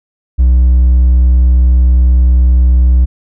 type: tone with hard clipping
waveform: sine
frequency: 62.6 Hz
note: B1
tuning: 24 cents sharp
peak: -5 dBFS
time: 0.38-3.06 s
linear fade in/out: 20 ms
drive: 2 dB
effects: none